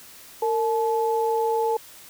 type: tone pair together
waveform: sine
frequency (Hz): 457.2 / 863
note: A#4 / A5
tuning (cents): -34 / -34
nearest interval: major seventh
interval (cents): 1100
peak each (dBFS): -22 / -24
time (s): 0.42-1.77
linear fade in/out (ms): 5
effects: white hiss -46 dBFS RMS until 2.09 s